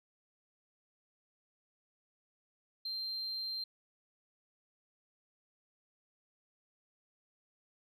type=tone; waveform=sine; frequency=4157 Hz; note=C8; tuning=12 cents flat; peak=-35 dBFS; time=2.85-3.64 s; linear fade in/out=5 ms; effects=tanh soft clip ceiling -33 dBFS